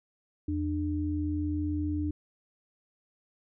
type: tone pair together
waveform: sine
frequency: 84.2 / 299.4 Hz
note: E2 / D4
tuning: +37 / +33 cents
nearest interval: octave + minor seventh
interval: 2196 cents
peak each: -31 / -30 dBFS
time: 0.48-2.11 s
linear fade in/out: 5 ms
effects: none